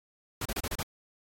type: noise bursts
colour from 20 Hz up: pink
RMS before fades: -33 dBFS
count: 6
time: 0.41-0.83 s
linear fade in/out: 5 ms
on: 45 ms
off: 30 ms
effects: AAC 48 kbps